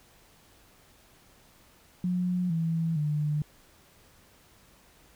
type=tone with pitch steps; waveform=sine; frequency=180 / 164.11 / 149.62 Hz; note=F#3 / E3 / D3; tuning=-47 / -7 / +33 cents; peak=-25 dBFS; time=2.04-3.42 s; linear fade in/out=2 ms; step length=460 ms; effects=pink hiss -59 dBFS RMS until 5.15 s